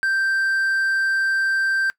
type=tone; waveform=triangle; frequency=1568 Hz; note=G6; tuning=in tune; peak=-16 dBFS; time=0.03-1.9 s; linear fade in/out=0 ms; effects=noise-tail reverb RT60 0.1 s tail -20 dB re dry